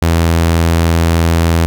sawtooth tone, 83.2 Hz, E2, 17 cents sharp, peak -5 dBFS, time 0.02-1.66 s, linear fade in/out 0 ms, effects none

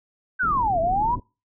sine exponential two-way sweep, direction down then up, 1568 to 645 to 1011 Hz, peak -19 dBFS, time 0.39-1.16 s, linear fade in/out 20 ms, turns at 0.8 s
pink low-pass noise, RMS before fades -32 dBFS, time 0.43-1.2 s, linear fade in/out 2 ms, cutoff 370 Hz, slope 24 dB/octave
effects noise-tail reverb RT60 0.3 s tail -24 dB re dry

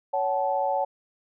sine tone cluster, 559 / 752 / 868 Hz, C#5 / F#5 / A5, +14 / +28 / -24 cents, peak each -27 dBFS, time 0.13-0.85 s, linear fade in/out 10 ms, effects none

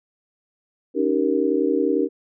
sine chord, Eb dominant seventh, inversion third, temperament just, 280 / 311.1 / 388.9 / 466.7 Hz, Db4 / Eb4 / G4 / Bb4, +18 / 0 / -14 / +2 cents, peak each -23 dBFS, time 0.94-2.09 s, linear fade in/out 50 ms, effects none

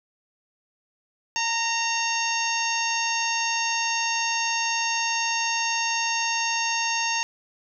harmonic tone with a mistuned harmonic, 916 Hz, A#5, 31 cents flat, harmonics 1 / 2 / 3 / 4 / 5 / 6 / 7, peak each -28 / -31 / -28 / -37 / -35 / -32 / -30 dBFS, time 1.36-7.23 s, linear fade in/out 0 ms, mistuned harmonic 2, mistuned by +21 cents, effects none

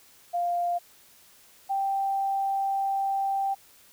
sine tone pair in turn, 698.5 / 784 Hz, F5 / G5, 0 / 0 cents, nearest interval major second, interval 200 cents, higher second, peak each -24 dBFS, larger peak neither, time 0.33-0.79 / 1.69-3.55 s, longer second, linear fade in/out 20 ms, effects white hiss -56 dBFS RMS until 3.92 s

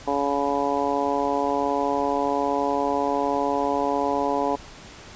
harmonic tone, 141.3 Hz, C#3, 34 cents sharp, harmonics 2 / 3 / 4 / 5 / 6 / 7, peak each -28 / -28 / -28 / -28 / -28 / -28 dBFS, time 0.07-4.56 s, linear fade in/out 10 ms, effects pink hiss -43 dBFS RMS until 5.15 s + resampled to 16000 Hz

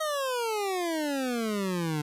25% pulse exponential sweep, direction down, 637 to 146.83 Hz, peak -24 dBFS, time 0-2.02 s, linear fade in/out 10 ms, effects resampled to 32000 Hz + 10-bit

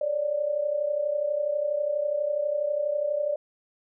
sine tone pair together, 560 / 592.2 Hz, C#5 / D5, +18 / +14 cents, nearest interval minor second, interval 96 cents, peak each -30 / -25 dBFS, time 0.01-3.36 s, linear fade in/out 5 ms, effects none

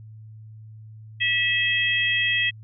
harmonic tone, 649 Hz, E5, 27 cents flat, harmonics 3 / 4 / 5, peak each -23 / -24 / -25 dBFS, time 1.2-2.51 s, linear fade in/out 20 ms, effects added 109 Hz sine -40 dBFS peak until 2.63 s

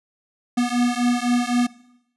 square beating tone pair, 241.5 / 245.4 Hz, B3 / B3, -39 / -11 cents, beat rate 3.9 Hz, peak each -22 dBFS, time 0.57-1.67 s, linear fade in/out 10 ms, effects noise-tail reverb RT60 0.8 s tail -19 dB re dry + resampled to 24000 Hz

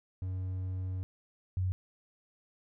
triangle / sine tone pair in turn, 93 / 92.65 Hz, F#2 / F#2, +9 / +3 cents, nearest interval unison, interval 6 cents, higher first, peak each -31 / -28 dBFS, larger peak second, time 0.22-1.03 / 1.57-1.72 s, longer first, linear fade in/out 0 ms, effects none

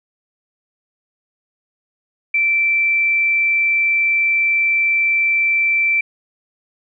sine tone, 2337 Hz, D7, 9 cents flat, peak -13 dBFS, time 2.34-6.01 s, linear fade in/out 5 ms, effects none

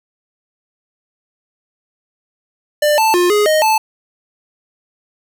square tone with pitch steps, 595 / 882 / 354.6 / 416.7 / 621 / 875 Hz, D5 / A5 / F4 / G#4 / D#5 / A5, +22 / +4 / +26 / +6 / -3 / -10 cents, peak -11 dBFS, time 2.82-3.78 s, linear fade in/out 5 ms, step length 160 ms, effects none

